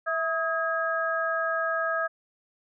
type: tone cluster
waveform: sine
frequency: 655 / 1267 / 1637 Hz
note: E5 / D#6 / G#6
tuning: -11 / +31 / -25 cents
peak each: -29 dBFS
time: 0.06-2.08 s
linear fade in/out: 20 ms
effects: none